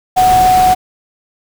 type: tone in noise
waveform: sine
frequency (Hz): 740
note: F#5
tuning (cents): 0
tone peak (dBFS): -6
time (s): 0.16-0.75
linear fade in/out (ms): 20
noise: pink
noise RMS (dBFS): -20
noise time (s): 0.16-0.75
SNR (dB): +11
effects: none